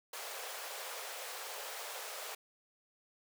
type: high-pass noise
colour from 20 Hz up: pink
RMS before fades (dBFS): -44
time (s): 0.13-2.35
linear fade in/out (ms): 5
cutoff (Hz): 450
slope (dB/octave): 48
effects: none